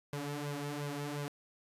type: tone with flanger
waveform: sawtooth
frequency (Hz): 144.9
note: D3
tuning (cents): -23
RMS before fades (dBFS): -39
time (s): 0.13-1.28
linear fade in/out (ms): 0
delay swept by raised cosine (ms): 1.9 to 4.7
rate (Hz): 2.8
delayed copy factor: +0.75
effects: resampled to 32000 Hz